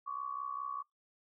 sine tone with amplitude modulation, 1128 Hz, C#6, 30 cents sharp, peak -33 dBFS, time 0.06-0.83 s, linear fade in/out 20 ms, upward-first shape sine, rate 64.9 Hz, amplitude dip 80%, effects noise-tail reverb RT60 0.2 s tail -26 dB re dry

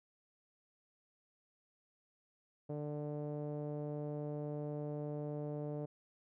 sawtooth tone with low-pass filter, 148.2 Hz, D3, 16 cents sharp, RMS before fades -41 dBFS, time 2.69-5.86 s, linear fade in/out 10 ms, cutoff 550 Hz, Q 2.7, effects none

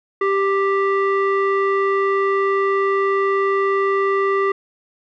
square tone with low-pass filter, 392.7 Hz, G4, 3 cents sharp, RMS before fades -18 dBFS, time 0.21-4.52 s, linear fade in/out 5 ms, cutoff 1600 Hz, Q 5.6, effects none

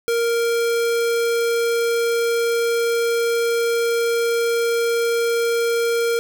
square tone, 466.2 Hz, A#4, in tune, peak -18 dBFS, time 0.08-6.19 s, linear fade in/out 0 ms, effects none

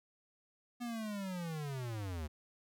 square linear sweep, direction down, 245 to 71.8 Hz, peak -39 dBFS, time 0.8-2.28 s, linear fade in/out 20 ms, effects none

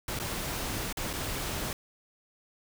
pink noise with dropouts, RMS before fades -34 dBFS, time 0.08-1.73 s, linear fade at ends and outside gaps 2 ms, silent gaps 0.19-0.198 / 0.927-0.971 / 1.131-1.135 s, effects none

